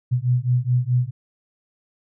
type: beating tone pair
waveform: sine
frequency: 122 / 126.7 Hz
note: B2 / B2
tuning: -21 / +45 cents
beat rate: 4.7 Hz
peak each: -20 dBFS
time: 0.11-1.11 s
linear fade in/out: 20 ms
effects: none